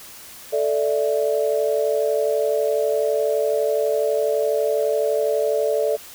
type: chord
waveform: sine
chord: A suspended fourth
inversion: none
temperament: equal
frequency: 440 / 587.3 / 659.3 Hz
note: A4 / D5 / E5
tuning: 0 / 0 / 0 cents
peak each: -21 / -21 / -26 dBFS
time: 0.52-5.97 s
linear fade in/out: 20 ms
effects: white hiss -41 dBFS RMS until 6.14 s